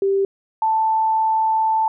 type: tone pair in turn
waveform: sine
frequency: 392 / 882.5 Hz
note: G4 / A5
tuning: 0 / +5 cents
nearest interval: octave + major second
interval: 1405 cents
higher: second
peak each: -15 dBFS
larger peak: neither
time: 0.02-0.25 / 0.62-1.88 s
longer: second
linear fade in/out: 2 ms
effects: none